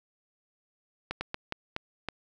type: slowing click train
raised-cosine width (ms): 0.3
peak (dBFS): -16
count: 6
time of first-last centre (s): 1.11-2.087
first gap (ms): 100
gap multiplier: 1.34
effects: none